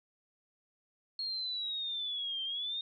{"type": "linear two-way sweep", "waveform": "sine", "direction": "down then up", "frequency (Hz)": [4282, 3136, 3711], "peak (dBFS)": -34, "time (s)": [1.19, 2.81], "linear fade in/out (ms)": 2, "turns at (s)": 2.43, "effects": []}